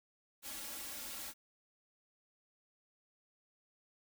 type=noise with comb filter; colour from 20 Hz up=white; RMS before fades=-45 dBFS; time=0.42-1.34 s; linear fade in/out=50 ms; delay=3.6 ms; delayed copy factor=+1; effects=none